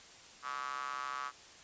square tone with high-pass filter, 67.2 Hz, C2, 47 cents sharp, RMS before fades -40 dBFS, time 0.42-1.32 s, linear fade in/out 50 ms, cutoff 1200 Hz, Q 7.7, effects white hiss -55 dBFS RMS until 1.63 s + resampled to 16000 Hz

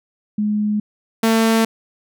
sine / sawtooth tone pair in turn, 210 / 224.8 Hz, G#3 / A3, +19 / +37 cents, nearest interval minor second, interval 118 cents, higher second, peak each -16 / -9 dBFS, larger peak second, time 0.38-0.8 / 1.23-1.65 s, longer neither, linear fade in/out 5 ms, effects none

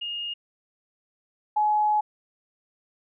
sine tone pair in turn, 2845 / 845.8 Hz, F7 / G#5, +31 / +31 cents, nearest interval octave + major sixth, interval 2100 cents, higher first, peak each -29 / -19 dBFS, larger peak second, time 0.01-0.34 / 1.56-2.01 s, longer second, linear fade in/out 10 ms, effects none

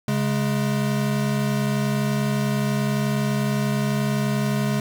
square tone pair together, 137.88 / 209.5 Hz, C#3 / G#3, -9 / +15 cents, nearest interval perfect fifth, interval 724 cents, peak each -24 dBFS, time 0.08-4.8 s, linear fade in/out 2 ms, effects 8-bit

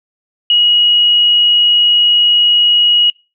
sine tone, 2900 Hz, F#7, 35 cents flat, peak -7 dBFS, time 0.5-3.1 s, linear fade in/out 2 ms, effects noise-tail reverb RT60 0.3 s tail -26 dB re dry

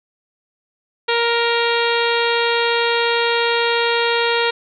harmonic tone with a mistuned harmonic, 468.6 Hz, A#4, 9 cents sharp, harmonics 1 / 2 / 3 / 4 / 5 / 6 / 7 / 8 / 9, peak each -19 / -22 / -24 / -25 / -26 / -27 / -27 / -28 / -29 dBFS, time 1.08-4.51 s, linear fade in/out 10 ms, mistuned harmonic 6, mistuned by -19 cents, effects none

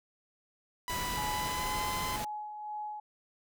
sawtooth tone with pitch glide, 987.8 to 1025 Hz, B5 to C6, 0 to -36 cents, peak -31 dBFS, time 0.88-2.16 s, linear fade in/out 0 ms, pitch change +64 cents, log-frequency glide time 1.26-1.84 s
pink noise, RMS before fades -38 dBFS, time 0.89-2.25 s, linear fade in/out 10 ms
sine tone with tremolo, 844 Hz, G#5, 28 cents sharp, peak -35 dBFS, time 1.17-3 s, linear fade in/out 5 ms, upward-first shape sine, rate 2 Hz, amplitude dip 45%
effects none

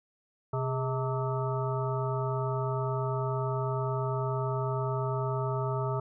harmonic tone with a mistuned harmonic, 129 Hz, C3, 24 cents flat, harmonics 1 / 3 / 5 / 7 / 9 / 10, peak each -30 / -35 / -37 / -38 / -40 / -40 dBFS, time 0.53-6 s, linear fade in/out 5 ms, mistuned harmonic 3, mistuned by +96 cents, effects none

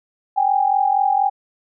sine tone pair together, 776.8 / 821 Hz, G5 / G#5, -16 / -20 cents, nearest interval minor second, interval 96 cents, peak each -17 dBFS, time 0.36-1.3 s, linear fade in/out 20 ms, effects none

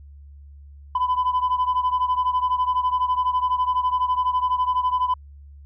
sine beating tone pair, 1000 / 1012 Hz, B5 / B5, +21 / +42 cents, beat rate 12 Hz, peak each -19 / -22 dBFS, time 0.95-5.14 s, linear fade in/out 5 ms, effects tanh soft clip ceiling -15 dBFS + added 71 Hz sine -41 dBFS peak until 5.65 s

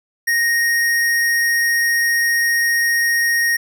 square tone, 1865 Hz, A#6, in tune, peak -15 dBFS, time 0.27-3.57 s, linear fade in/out 10 ms, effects none

